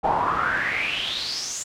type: noise with band-pass filter sweep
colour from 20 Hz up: brown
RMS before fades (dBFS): -25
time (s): 0.03-1.64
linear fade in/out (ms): 20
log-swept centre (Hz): 770 to 7400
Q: 7.1
effects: none